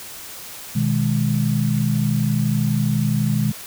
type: chord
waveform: sine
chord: G# minor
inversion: first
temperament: equal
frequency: 123.47 / 155.56 / 207.7 Hz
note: B2 / D#3 / G#3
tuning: 0 / 0 / 0 cents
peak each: -21 dBFS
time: 0.75-3.52 s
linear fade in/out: 10 ms
effects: white hiss -36 dBFS RMS until 3.66 s